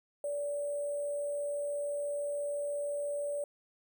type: tone with sample-and-hold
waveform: sine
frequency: 577 Hz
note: D5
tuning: 31 cents flat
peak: -32 dBFS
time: 0.24-3.44 s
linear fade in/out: 2 ms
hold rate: 8820 Hz
effects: none